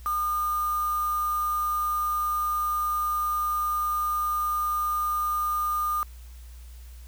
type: tone with quantisation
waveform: sine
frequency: 1215 Hz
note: D#6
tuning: 42 cents flat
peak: -24 dBFS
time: 0.06-6.03 s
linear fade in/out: 0 ms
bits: 6
effects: added 60 Hz sine -41 dBFS peak until 7.07 s + white hiss -56 dBFS RMS until 7.07 s

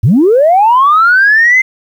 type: linear sweep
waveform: sine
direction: up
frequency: 85.2 to 2093 Hz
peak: -3 dBFS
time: 0.03-1.62 s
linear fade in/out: 10 ms
effects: tanh soft clip ceiling 0 dBFS + 7-bit

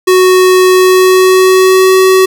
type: tone with pitch glide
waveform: square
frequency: 370 to 376.9 Hz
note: F#4 to F#4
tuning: 0 to +32 cents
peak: -4 dBFS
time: 0.07-2.26 s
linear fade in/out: 10 ms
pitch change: +32 cents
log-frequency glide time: 0.71-1.95 s
effects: none

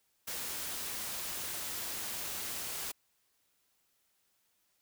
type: noise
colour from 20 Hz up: white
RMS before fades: -39 dBFS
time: 0.27-2.92 s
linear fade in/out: 10 ms
effects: white hiss -75 dBFS RMS until 4.81 s

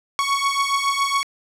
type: beating tone pair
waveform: sawtooth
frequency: 1108.7 / 1115.9 Hz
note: C#6 / C#6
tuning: 0 / +11 cents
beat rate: 7.2 Hz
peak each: -18 dBFS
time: 0.19-1.23 s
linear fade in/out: 0 ms
effects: low-pass 9000 Hz 12 dB/octave

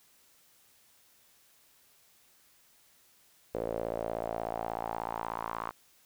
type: tone with band-pass filter sweep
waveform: sawtooth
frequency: 56.5 Hz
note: A1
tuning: 47 cents sharp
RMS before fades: -36 dBFS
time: 3.54-5.71 s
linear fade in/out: 5 ms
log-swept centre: 500 to 1100 Hz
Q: 4
effects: white hiss -64 dBFS RMS until 6.05 s

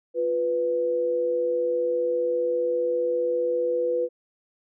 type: tone pair together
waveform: sine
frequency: 350 / 495 Hz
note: F4 / B4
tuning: +4 / +4 cents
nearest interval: tritone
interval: 600 cents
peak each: -30 / -22 dBFS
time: 0.14-4.09 s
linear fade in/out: 50 ms
effects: none

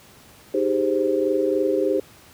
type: chord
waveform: sine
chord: Ab major seventh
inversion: second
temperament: equal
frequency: 311.1 / 392 / 415.3 / 523.3 Hz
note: Eb4 / G4 / Ab4 / C5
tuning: 0 / 0 / 0 / 0 cents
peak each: -25 / -22 / -27 / -23 dBFS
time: 0.54-2 s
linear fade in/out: 5 ms
effects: pink hiss -49 dBFS RMS until 2.33 s + high-pass 60 Hz 12 dB/octave

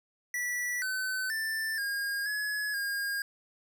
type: tone with pitch steps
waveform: square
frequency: 1955 / 1520 / 1774 / 1624 / 1693 / 1620 Hz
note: B6 / F#6 / A6 / G#6 / G#6 / G#6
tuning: -18 / +46 / +14 / -39 / +33 / -43 cents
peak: -31 dBFS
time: 0.34-3.22 s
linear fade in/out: 2 ms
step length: 480 ms
effects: none

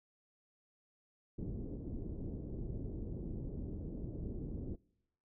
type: low-pass noise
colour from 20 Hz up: pink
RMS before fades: -42 dBFS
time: 1.38-4.76 s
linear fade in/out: 10 ms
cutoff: 390 Hz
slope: 24 dB/octave
effects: noise-tail reverb RT60 0.9 s tail -26 dB re dry

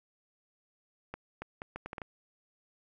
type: accelerating click train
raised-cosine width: 0.5 ms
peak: -24 dBFS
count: 8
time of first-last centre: 1.14-2.018 s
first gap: 280 ms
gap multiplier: 0.71
effects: none

